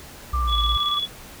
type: tone with vibrato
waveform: sine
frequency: 1181 Hz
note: D6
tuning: 9 cents sharp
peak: -24 dBFS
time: 0.33-0.99 s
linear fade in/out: 10 ms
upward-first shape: triangle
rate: 17 Hz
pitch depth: 18 cents each way
type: linear two-way sweep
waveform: sine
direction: down then up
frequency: 65 to 54.8 to 58.9 Hz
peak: -21 dBFS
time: 0.33-0.77 s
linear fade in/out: 5 ms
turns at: 0.59 s
type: tone with tremolo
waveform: sine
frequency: 3394 Hz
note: G#7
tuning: 37 cents sharp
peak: -20 dBFS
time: 0.47-1.08 s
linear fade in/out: 50 ms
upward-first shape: square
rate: 18 Hz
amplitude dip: 50%
effects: pink hiss -42 dBFS RMS until 1.4 s